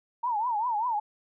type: tone with vibrato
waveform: sine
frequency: 910 Hz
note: A#5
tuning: 42 cents flat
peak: -25 dBFS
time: 0.23-1 s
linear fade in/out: 10 ms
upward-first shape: triangle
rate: 5.1 Hz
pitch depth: 200 cents each way
effects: none